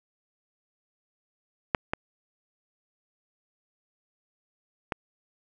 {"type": "clicks", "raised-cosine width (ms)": 0.5, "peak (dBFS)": [-6, -11, -13], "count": 3, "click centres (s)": [1.748, 1.935, 4.922], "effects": []}